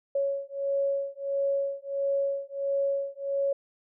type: beating tone pair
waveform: sine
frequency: 554.4 / 555.9 Hz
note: C#5 / C#5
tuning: 0 / +5 cents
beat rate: 1.5 Hz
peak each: -29 dBFS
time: 0.15-3.53 s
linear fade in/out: 5 ms
effects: none